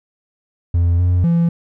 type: tone with pitch steps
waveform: triangle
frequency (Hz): 86.2 / 89.4 / 169.1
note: F2 / F2 / E3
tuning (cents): -22 / +41 / +44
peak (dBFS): -9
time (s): 0.74-1.49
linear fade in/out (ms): 5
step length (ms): 250
effects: tanh soft clip ceiling -5 dBFS